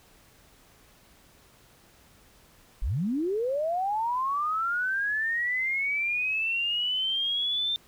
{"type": "linear sweep", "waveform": "sine", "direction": "up", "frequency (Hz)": [33.56, 3604], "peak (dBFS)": -25, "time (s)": [2.82, 7.76], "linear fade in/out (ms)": 0, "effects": ["pink hiss -58 dBFS RMS until 7.87 s"]}